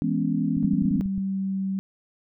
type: chord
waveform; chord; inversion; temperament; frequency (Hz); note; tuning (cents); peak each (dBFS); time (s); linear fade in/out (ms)
sine; C# minor seventh; first; equal; 164.81 / 207.7 / 246.9 / 277.2; E3 / G#3 / B3 / C#4; 0 / 0 / 0 / 0; -27; 0.02-1.01; 0
type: clicks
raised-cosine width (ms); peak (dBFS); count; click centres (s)
5; -23; 10; 0.569 / 0.647 / 0.735 / 0.821 / 0.855 / 0.911 / 0.959 / 0.997 / 1.059 / 1.179
type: tone with pitch glide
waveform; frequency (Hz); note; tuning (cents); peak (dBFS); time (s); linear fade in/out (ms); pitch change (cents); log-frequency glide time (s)
sine; 194 to 192.66; G3 to G3; -18 to -30; -24; 0.63-1.79; 0; -12; 1.05-1.43
effects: none